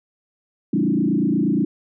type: tone with frequency modulation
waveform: sine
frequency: 246.9 Hz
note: B3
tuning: in tune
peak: -16 dBFS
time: 0.73-1.65 s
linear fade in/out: 5 ms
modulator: 28.4 Hz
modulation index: 2.8
effects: none